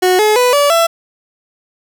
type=tone with pitch steps; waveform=30% pulse; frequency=366.8 / 426.2 / 495.3 / 575.6 / 668.8 Hz; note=F#4 / G#4 / B4 / D5 / E5; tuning=-15 / +45 / +5 / -35 / +25 cents; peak=-6 dBFS; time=0.02-0.87 s; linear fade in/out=10 ms; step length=170 ms; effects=none